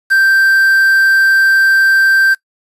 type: tone with quantisation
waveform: triangle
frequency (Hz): 1568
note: G6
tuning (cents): 0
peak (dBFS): -5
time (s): 0.1-2.35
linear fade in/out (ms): 20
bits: 5
effects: noise-tail reverb RT60 0.1 s tail -20 dB re dry + resampled to 32000 Hz